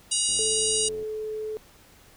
harmonic tone, 957 Hz, A#5, 45 cents sharp, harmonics 3 / 4 / 5 / 6 / 7 / 8 / 9 / 10, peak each -31 / -33 / -32 / -33 / -31 / -34 / -28 / -29 dBFS, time 0.11-0.89 s, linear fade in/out 10 ms
click train, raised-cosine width 2 ms, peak -34 dBFS, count 68, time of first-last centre 0.29-1.027 s, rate 90.9 Hz
sine tone with pitch glide, 437.2 to 432.2 Hz, A4 to A4, -11 to -31 cents, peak -29 dBFS, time 0.39-1.57 s, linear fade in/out 0 ms, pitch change -20 cents, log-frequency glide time 0.56-1.07 s
effects pink hiss -54 dBFS RMS until 2.16 s

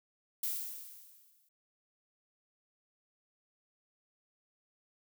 violet noise with exponential decay, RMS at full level -33 dBFS, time 0.43-1.49 s, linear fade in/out 5 ms, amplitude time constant 230 ms, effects none

